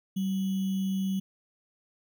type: tone with sample-and-hold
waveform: sine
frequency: 191.7 Hz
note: G3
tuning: 38 cents flat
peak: -26 dBFS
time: 0.16-1.2 s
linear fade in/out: 10 ms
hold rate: 3150 Hz
effects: none